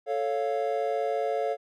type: chord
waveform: triangle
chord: A augmented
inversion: none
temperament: equal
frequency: 440 / 554.4 / 698.5 Hz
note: A4 / C#5 / E#5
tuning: 0 / 0 / 0 cents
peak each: -28 dBFS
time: 0.06-1.57 s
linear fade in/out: 50 ms
effects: none